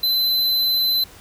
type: tone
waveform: square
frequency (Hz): 4043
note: B7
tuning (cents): +40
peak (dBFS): -17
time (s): 0.03-1.04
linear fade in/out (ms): 5
effects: pink hiss -45 dBFS RMS until 1.2 s